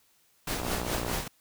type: noise with tremolo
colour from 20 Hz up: pink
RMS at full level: -30 dBFS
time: 0.47-1.28 s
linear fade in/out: 5 ms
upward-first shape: triangle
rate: 4.8 Hz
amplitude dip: 70%
type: click train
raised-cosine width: 1 ms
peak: -19 dBFS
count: 34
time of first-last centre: 0.6-1.148 s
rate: 60.2 Hz
effects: white hiss -66 dBFS RMS until 1.4 s